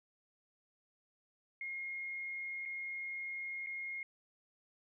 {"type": "tone with dropouts", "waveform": "sine", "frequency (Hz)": 2144, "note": "C7", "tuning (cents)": 42, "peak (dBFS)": -39, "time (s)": [1.61, 4.03], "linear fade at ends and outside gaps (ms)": 2, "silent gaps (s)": [[2.654, 2.658], [3.663, 3.669]], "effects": []}